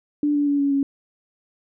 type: tone with pitch steps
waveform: sine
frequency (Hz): 293.7 / 289.5 / 285.3 / 281.2 / 277.2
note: D4 / D4 / C#4 / C#4 / C#4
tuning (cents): 0 / -25 / +50 / +25 / 0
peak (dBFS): -17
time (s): 0.23-0.83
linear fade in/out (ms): 2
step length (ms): 120
effects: none